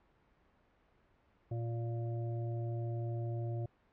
harmonic tone, 116.6 Hz, A#2, 1 cent sharp, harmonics 1 / 3 / 5 / 6, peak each -35 / -45 / -49 / -51 dBFS, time 1.51-3.66 s, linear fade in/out 5 ms, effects pink hiss -70 dBFS RMS until 3.92 s + low-pass 2000 Hz 12 dB/octave

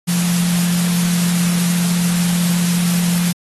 sine tone in noise, 174.61 Hz, F3, in tune, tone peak -15 dBFS, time 0.07-3.33 s, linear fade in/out 20 ms, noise white, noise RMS -23 dBFS, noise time 0.07-3.33 s, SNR +5 dB, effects AAC 32 kbps

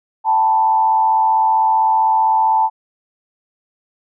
sine tone with frequency modulation, 880 Hz, A5, in tune, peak -11 dBFS, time 0.24-2.7 s, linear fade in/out 50 ms, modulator 95.6 Hz, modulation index 0.69, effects none

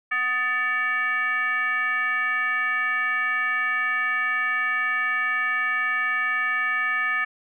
sine tone with frequency modulation, 1760 Hz, A6, in tune, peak -21 dBFS, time 0.11-7.25 s, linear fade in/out 10 ms, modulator 511 Hz, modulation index 0.97, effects none

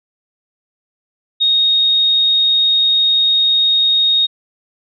sine tone, 3729 Hz, A#7, in tune, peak -10 dBFS, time 1.4-4.27 s, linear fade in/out 20 ms, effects none

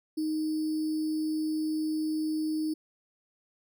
sine tone with sample-and-hold, 311.1 Hz, D#4, in tune, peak -27 dBFS, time 0.17-2.74 s, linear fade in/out 10 ms, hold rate 4900 Hz, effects none

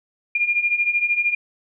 sine beating tone pair, 2403 / 2416 Hz, D7 / D7, +39 / +48 cents, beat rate 13 Hz, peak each -23 / -19 dBFS, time 0.35-1.35 s, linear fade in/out 5 ms, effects none

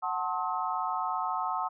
sine chord, F# diminished seventh, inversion none, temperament just, 740 / 888 / 1065.6 / 1278.7 Hz, F#5 / A5 / C6 / Eb6, 0 / +16 / +31 / +47 cents, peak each -34 dBFS, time 0.02-1.69 s, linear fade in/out 20 ms, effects none

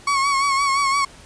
35% pulse tone with vibrato, 1108.7 Hz, C#6, in tune, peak -15 dBFS, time 0.07-1.05 s, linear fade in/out 5 ms, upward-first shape sine, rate 5.8 Hz, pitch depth 47 cents each way, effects pink hiss -45 dBFS RMS until 1.25 s + resampled to 22050 Hz

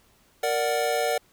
square chord, Bb augmented, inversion none, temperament equal, 466.2 / 587.3 / 740 Hz, Bb4 / D5 / F#5, 0 / 0 / 0 cents, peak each -28 dBFS, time 0.43-1.18 s, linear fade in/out 5 ms, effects pink hiss -61 dBFS RMS until 1.32 s

